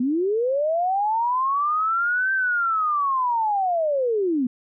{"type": "linear two-way sweep", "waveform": "sine", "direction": "up then down", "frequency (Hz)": [236.3, 1569, 236.3], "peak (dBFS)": -19, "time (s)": [0, 4.47], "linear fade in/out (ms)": 5, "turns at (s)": 2.33, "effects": []}